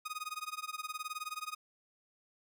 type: tone with tremolo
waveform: sawtooth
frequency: 1244.5 Hz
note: D#6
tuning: in tune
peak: -32 dBFS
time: 0.05-1.55 s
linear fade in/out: 10 ms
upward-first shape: sine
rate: 19 Hz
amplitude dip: 95%
effects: none